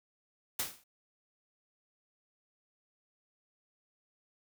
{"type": "noise with exponential decay", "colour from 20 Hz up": "white", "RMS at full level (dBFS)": -30, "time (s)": [0.59, 0.84], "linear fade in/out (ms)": 5, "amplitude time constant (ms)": 53, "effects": []}